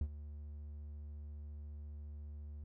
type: tone with ADSR envelope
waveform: triangle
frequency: 73.8 Hz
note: D2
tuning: 9 cents sharp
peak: -29 dBFS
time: 0.01-2.64 s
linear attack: 3 ms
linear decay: 61 ms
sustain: -14 dB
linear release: 4 ms
effects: none